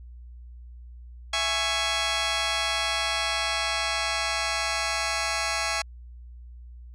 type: chord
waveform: 10% pulse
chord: C# minor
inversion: first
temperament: just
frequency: 665.2 / 831.5 / 1108.7 Hz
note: E5 / G#5 / C#6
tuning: +16 / +2 / 0 cents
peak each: -21 dBFS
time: 1.33-5.82 s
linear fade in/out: 5 ms
effects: added 60 Hz sine -41 dBFS peak until 6.94 s + resampled to 22050 Hz

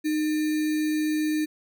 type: tone with sample-and-hold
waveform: sine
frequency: 307.5 Hz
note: D#4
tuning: 20 cents flat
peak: -22 dBFS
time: 0.04-1.46 s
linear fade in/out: 20 ms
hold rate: 2100 Hz
effects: none

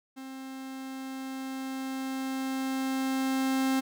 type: tone with level ramp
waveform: 45% pulse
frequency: 265 Hz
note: C4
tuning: 22 cents sharp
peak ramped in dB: -40 to -24 dBFS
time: 0.16-3.81 s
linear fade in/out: 20 ms
effects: none

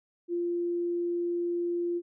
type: tone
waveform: sine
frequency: 346.7 Hz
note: F4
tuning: 13 cents flat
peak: -27 dBFS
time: 0.28-2.02 s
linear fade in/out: 50 ms
effects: none

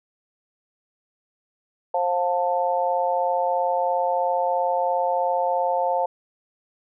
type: harmonic tone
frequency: 177 Hz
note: F3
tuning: 23 cents sharp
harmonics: 3 / 4 / 5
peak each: -24 / -24 / -24 dBFS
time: 1.94-6.06 s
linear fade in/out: 5 ms
effects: none

